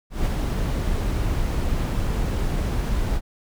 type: noise with ADSR envelope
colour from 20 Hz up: brown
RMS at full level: -20 dBFS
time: 0.1-3.21 s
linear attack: 160 ms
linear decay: 21 ms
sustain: -3 dB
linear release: 51 ms
effects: none